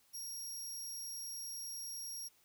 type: tone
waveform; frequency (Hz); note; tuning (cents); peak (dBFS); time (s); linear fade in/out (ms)
20% pulse; 5610; F8; +7; -37; 0.13-2.29; 20
effects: white hiss -70 dBFS RMS until 2.44 s